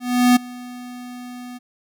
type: tone with ADSR envelope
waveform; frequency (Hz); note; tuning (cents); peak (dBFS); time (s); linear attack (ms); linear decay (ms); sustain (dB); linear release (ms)
square; 246.9; B3; 0; -10; 0-1.59; 360; 12; -23; 23
effects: none